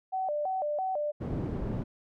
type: tone with vibrato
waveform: sine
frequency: 670 Hz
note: E5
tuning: 28 cents sharp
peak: -28 dBFS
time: 0.12-1.12 s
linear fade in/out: 20 ms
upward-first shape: square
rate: 3 Hz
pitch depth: 210 cents each way
type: low-pass noise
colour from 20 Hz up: white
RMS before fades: -33 dBFS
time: 1.2-1.84 s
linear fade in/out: 20 ms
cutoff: 260 Hz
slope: 12 dB/octave
effects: none